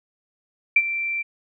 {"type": "tone with ADSR envelope", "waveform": "sine", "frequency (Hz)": 2349, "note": "D7", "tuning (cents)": 0, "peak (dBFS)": -10, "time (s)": [0.76, 1.23], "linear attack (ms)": 5, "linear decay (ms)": 49, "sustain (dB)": -13, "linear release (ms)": 19, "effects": []}